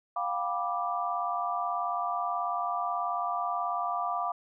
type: chord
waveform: sine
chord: G dominant seventh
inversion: third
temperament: just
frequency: 705.6 / 784 / 980 / 1176 Hz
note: F5 / G5 / B5 / D6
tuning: +18 / 0 / -14 / +2 cents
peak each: -32 / -38 / -36 / -32 dBFS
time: 0.16-4.32 s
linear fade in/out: 5 ms
effects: none